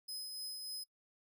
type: tone with tremolo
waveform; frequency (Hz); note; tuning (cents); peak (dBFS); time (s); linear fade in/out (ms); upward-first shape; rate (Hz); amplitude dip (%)
sawtooth; 5060; D#8; +28; -38; 0.08-0.84; 10; triangle; 3.4; 35
effects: noise-tail reverb RT60 0.1 s tail -23 dB re dry